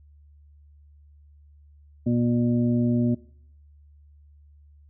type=harmonic tone; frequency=120 Hz; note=B2; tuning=49 cents flat; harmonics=1 / 2 / 3 / 5; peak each=-25 / -21 / -32 / -35 dBFS; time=2.06-3.15 s; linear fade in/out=10 ms; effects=noise-tail reverb RT60 0.6 s tail -20 dB re dry + added 73 Hz sine -50 dBFS peak until 4.89 s